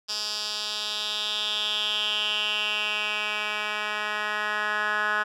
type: tone with band-pass filter sweep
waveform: 10% pulse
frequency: 210.8 Hz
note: G#3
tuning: 26 cents sharp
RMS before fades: -28 dBFS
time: 0.08-5.24 s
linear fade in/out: 20 ms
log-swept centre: 4800 to 1600 Hz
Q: 4.8
effects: none